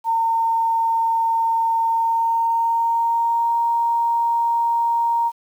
sine tone with pitch glide, 911 to 932.3 Hz, A#5 to A#5, -40 to 0 cents, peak -16 dBFS, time 0.04-5.32 s, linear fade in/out 50 ms, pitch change +40 cents, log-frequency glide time 1.85-3.58 s, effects 8-bit

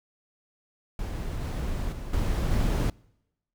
brown noise with level steps, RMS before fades -32 / -30 / -36 / -26 / -24 dBFS, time 0.99-2.9 s, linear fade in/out 2 ms, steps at 1.41 / 1.92 / 2.13 / 2.51 s, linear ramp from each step 5 ms, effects noise-tail reverb RT60 0.9 s tail -26 dB re dry

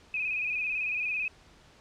sine tone with vibrato, 2497 Hz, D#7, 6 cents sharp, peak -28 dBFS, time 0.14-1.28 s, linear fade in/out 2 ms, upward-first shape square, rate 18 Hz, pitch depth 42 cents each way, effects pink hiss -57 dBFS RMS until 1.8 s + low-pass 6000 Hz 12 dB/octave

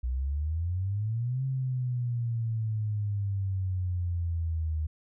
sine exponential two-way sweep, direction up then down, 60.2 to 133.9 to 77.1 Hz, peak -27 dBFS, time 0.03-4.87 s, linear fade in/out 10 ms, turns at 1.44 s, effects none

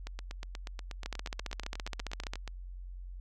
two click trains, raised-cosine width 0.2 ms, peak -24 / -19 dBFS, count 21 / 20, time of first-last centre 0.07-2.477 / 1.06-2.335 s, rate 8.31 / 14.9 Hz, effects added 45 Hz sine -41 dBFS peak until 3.2 s

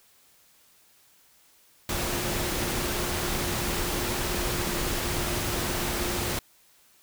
sine tone in noise, 353.3 Hz, F4, 20 cents sharp, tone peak -36 dBFS, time 1.89-6.39 s, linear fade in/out 2 ms, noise pink, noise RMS -29 dBFS, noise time 1.89-6.39 s, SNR -10 dB, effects white hiss -60 dBFS RMS until 7.02 s

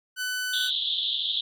sawtooth tone, 1500 Hz, F#6, 23 cents sharp, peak -24 dBFS, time 0.16-0.71 s, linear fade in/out 50 ms
white band-pass noise, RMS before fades -28 dBFS, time 0.53-1.41 s, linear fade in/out 5 ms, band 3200 to 3800 Hz, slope 96 dB/octave
effects none

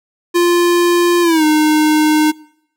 square tone with pitch glide, 348.3 to 306.7 Hz, F4 to D#4, -5 to -25 cents, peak -10 dBFS, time 0.34-2.32 s, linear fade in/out 20 ms, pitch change -220 cents, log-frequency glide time 1.22-1.44 s, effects noise-tail reverb RT60 0.7 s tail -22 dB re dry

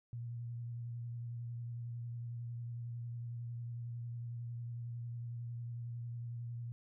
sine tone with vibrato, 118.5 Hz, A#2, 29 cents sharp, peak -40 dBFS, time 0.13-6.72 s, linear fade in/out 0 ms, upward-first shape triangle, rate 11 Hz, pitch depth 26 cents each way, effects none

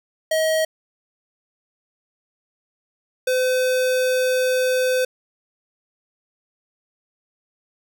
square tone pair in turn, 635 / 510 Hz, D#5 / C5, +35 / -44 cents, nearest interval major third, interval 379 cents, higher first, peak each -18 dBFS, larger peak neither, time 0.31-0.65 / 3.27-5.05 s, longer second, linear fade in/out 5 ms, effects none

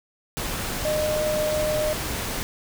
sine tone in noise, 611 Hz, D#5, 32 cents flat, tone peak -22 dBFS, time 0.85-1.93 s, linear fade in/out 0 ms, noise pink, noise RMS -29 dBFS, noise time 0.37-2.43 s, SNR +4 dB, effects none

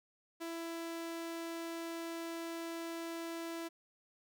sawtooth tone, 332.8 Hz, E4, 17 cents sharp, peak -36 dBFS, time 0.4-3.69 s, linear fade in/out 20 ms, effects none

